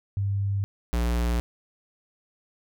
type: tone pair in turn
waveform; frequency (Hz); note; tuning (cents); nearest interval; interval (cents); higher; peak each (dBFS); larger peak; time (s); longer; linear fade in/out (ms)
sine / square; 99.4 / 59.1; G2 / A#1; +25 / +24; major sixth; 901; first; -23; neither; 0.17-0.64 / 0.93-1.4; neither; 0
effects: none